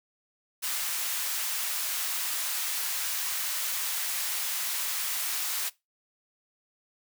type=high-pass noise; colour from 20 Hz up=white; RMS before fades=-31 dBFS; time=0.62-5.7 s; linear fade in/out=20 ms; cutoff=1000 Hz; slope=12 dB/octave; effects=noise-tail reverb RT60 0.2 s tail -20 dB re dry